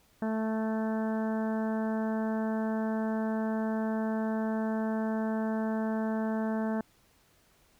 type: harmonic tone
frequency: 220 Hz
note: A3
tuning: in tune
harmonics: 1 / 2 / 3 / 4 / 5 / 6 / 7 / 8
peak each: -29 / -38 / -37 / -41 / -47 / -50 / -46 / -50 dBFS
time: 0.22-6.81 s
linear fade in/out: 2 ms
effects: pink hiss -65 dBFS RMS until 7.79 s